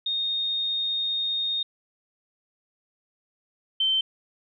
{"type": "tone pair in turn", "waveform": "sine", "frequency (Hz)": [3695, 3099], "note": ["A#7", "G7"], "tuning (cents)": [-16, -21], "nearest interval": "minor third", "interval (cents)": 305, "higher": "first", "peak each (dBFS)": [-24, -20], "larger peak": "second", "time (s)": [[0.06, 1.63], [3.8, 4.01]], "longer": "first", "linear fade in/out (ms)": 5, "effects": []}